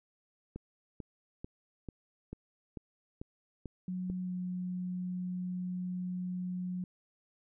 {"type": "click train", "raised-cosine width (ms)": 3, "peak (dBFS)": -28, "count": 9, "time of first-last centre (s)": [0.56, 4.1], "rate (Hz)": 2.26}
{"type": "tone with pitch glide", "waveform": "sine", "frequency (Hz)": [182.9, 181.22], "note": ["F#3", "F#3"], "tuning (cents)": [-20, -36], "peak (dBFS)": -34, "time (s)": [3.88, 6.84], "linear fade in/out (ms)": 2, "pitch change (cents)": -16, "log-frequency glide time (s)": [4.23, 4.31]}
{"effects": []}